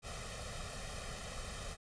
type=noise with comb filter; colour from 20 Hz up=pink; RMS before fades=-44 dBFS; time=0.02-1.77 s; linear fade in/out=50 ms; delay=1.6 ms; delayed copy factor=+0.8; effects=resampled to 22050 Hz